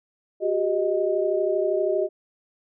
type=tone cluster; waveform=sine; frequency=367.2 / 399.8 / 623 Hz; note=F#4 / G4 / D#5; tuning=-13 / +34 / +2 cents; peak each=-25 / -25 / -24 dBFS; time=0.4-2.09 s; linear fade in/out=50 ms; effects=none